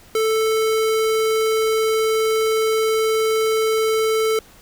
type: tone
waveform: square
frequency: 440.5 Hz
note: A4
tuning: 2 cents sharp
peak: -17 dBFS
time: 0.15-4.39 s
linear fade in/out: 2 ms
effects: pink hiss -48 dBFS RMS until 4.61 s